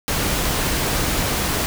pink noise, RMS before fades -21 dBFS, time 0.08-1.66 s, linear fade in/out 0 ms, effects none

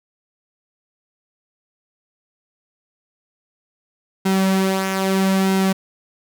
sawtooth tone with flanger, 191.4 Hz, G3, 41 cents flat, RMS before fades -18 dBFS, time 4.25-5.73 s, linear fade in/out 10 ms, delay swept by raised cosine 1.7 to 5 ms, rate 0.78 Hz, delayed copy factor -0.5, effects none

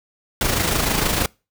pink noise with amplitude modulation, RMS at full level -18 dBFS, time 0.41-1.26 s, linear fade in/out 2 ms, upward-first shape sine, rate 26.4 Hz, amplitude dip 50%, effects noise-tail reverb RT60 0.3 s tail -26 dB re dry

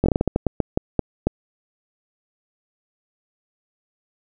slowing click train, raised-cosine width 2 ms, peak -4 dBFS, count 13, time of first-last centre 0.04-1.27 s, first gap 20 ms, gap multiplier 1.27, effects none

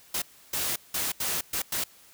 white noise bursts at uneven times, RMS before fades -29 dBFS, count 6, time 0.14-0.22 / 0.53-0.76 / 0.94-1.12 / 1.2-1.41 / 1.53-1.62 / 1.72-1.84 s, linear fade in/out 5 ms, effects white hiss -55 dBFS RMS until 2.13 s

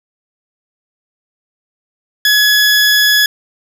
20% pulse tone, 1691 Hz, G#6, 31 cents sharp, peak -3 dBFS, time 2.25-3.26 s, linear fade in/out 2 ms, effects none

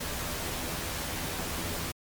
pink noise with comb filter, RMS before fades -34 dBFS, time 0-1.92 s, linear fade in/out 10 ms, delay 12 ms, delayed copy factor +0.5, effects MP3 96 kbps

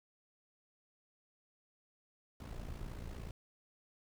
brown noise with amplitude modulation, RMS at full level -42 dBFS, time 2.4-3.31 s, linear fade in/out 2 ms, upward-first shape sine, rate 56.5 Hz, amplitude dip 65%, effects none

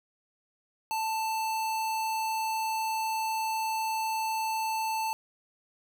square tone, 884 Hz, A5, 8 cents sharp, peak -29 dBFS, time 0.91-5.13 s, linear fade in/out 0 ms, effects none

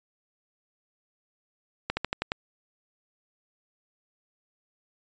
slowing click train, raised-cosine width 0.3 ms, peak -11 dBFS, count 6, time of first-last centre 1.9-2.319 s, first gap 70 ms, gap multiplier 1.09, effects resampled to 16000 Hz

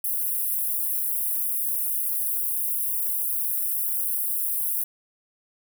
white high-pass noise, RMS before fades -26 dBFS, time 0.04-4.84 s, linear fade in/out 5 ms, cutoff 10000 Hz, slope 48 dB/octave, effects none

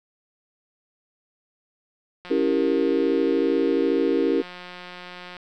click train, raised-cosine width 0.3 ms, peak -23 dBFS, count 559, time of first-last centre 2.25-5.367 s, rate 179 Hz
sine chord, C# diminished seventh, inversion none, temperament equal, 277.2 / 329.6 / 392 / 466.2 Hz, C#4 / E4 / G4 / Bb4, 0 / 0 / 0 / 0 cents, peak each -24 dBFS, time 2.3-4.42 s, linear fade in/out 10 ms
effects none

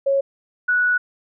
sine tone pair in turn, 550 / 1471.6 Hz, C#5 / F#6, -14 / -10 cents, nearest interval octave + perfect fourth, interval 1704 cents, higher second, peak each -15 dBFS, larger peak neither, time 0.06-0.21 / 0.68-0.98 s, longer second, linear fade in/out 10 ms, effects none

